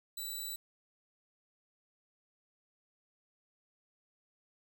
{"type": "tone", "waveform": "10% pulse", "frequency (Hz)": 3954, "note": "B7", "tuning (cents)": 1, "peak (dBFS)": -31, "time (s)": [0.17, 0.56], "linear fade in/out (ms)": 5, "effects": []}